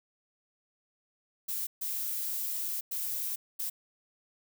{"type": "noise bursts at uneven times", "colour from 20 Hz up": "violet", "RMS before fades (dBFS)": -34, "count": 4, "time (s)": [[1.48, 1.67], [1.81, 2.81], [2.91, 3.36], [3.59, 3.7]], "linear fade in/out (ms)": 10, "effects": []}